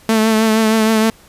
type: tone with vibrato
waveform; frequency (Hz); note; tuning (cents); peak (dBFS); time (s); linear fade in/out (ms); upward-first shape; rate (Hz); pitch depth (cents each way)
sawtooth; 220.3; A3; +2; -7; 0.09-1.1; 2; triangle; 6.4; 36
effects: pink hiss -46 dBFS RMS until 1.28 s + resampled to 32000 Hz